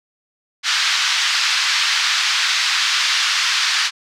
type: band-pass noise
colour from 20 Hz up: white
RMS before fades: -18 dBFS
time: 0.63-3.91 s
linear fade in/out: 50 ms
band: 1200 to 5100 Hz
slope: 24 dB/octave
effects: none